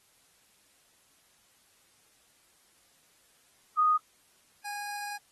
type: tone pair in turn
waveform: sine / 25% pulse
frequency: 1240 / 821.9 Hz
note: D#6 / G#5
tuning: -6 / -18 cents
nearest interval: perfect fifth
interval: 712 cents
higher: first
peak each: -21 / -32 dBFS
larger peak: first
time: 3.77-3.98 / 4.64-5.18 s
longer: second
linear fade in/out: 20 ms
effects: white hiss -65 dBFS RMS until 5.31 s + AAC 32 kbps